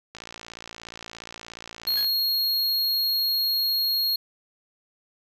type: click train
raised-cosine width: 0.2 ms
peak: -21 dBFS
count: 109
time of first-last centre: 0.15-2.045 s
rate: 57 Hz
type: tone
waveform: square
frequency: 4283 Hz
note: C8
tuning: 40 cents sharp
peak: -22 dBFS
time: 1.87-4.16 s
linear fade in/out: 5 ms
type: tone with exponential decay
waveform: sawtooth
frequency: 1661.2 Hz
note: G#6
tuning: in tune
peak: -28 dBFS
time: 1.97-2.14 s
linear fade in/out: 2 ms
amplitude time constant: 36 ms
effects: none